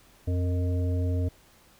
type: harmonic tone with a mistuned harmonic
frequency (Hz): 88.8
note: F2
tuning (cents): +29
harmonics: 1 / 3 / 5 / 7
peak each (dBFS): -24 / -34 / -38 / -41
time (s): 0.27-1.29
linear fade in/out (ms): 10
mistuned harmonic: 5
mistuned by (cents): +45
effects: pink hiss -58 dBFS RMS until 1.79 s